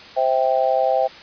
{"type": "chord", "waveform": "sine", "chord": "C major", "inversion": "none", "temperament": "just", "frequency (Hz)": [523.3, 654.1, 784.9], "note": ["C5", "E5", "G5"], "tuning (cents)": [0, -14, 2], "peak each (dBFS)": -20, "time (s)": [0.16, 1.08], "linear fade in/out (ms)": 20, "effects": ["white hiss -40 dBFS RMS until 1.22 s", "resampled to 11025 Hz"]}